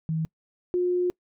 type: tone pair in turn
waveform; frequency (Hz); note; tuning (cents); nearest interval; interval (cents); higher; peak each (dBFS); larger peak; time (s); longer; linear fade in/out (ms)
sine; 160 / 358; D#3 / F4; +49 / +43; octave + major second; 1394; second; -24 / -21; second; 0.09-0.25 / 0.74-1.1; second; 0
effects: noise-tail reverb RT60 0.1 s tail -25 dB re dry